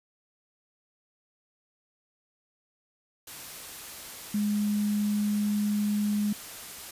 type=tone in noise; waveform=sine; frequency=207.7 Hz; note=G#3; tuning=in tune; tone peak=-24 dBFS; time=4.34-6.33 s; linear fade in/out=5 ms; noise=white; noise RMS=-42 dBFS; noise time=3.27-6.91 s; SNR=+15 dB; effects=resampled to 32000 Hz